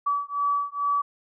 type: beating tone pair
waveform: sine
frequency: 1145 / 1147.3 Hz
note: D6 / D6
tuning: -44 / -41 cents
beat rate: 2.3 Hz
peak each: -26 dBFS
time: 0.06-1.02 s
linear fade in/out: 10 ms
effects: none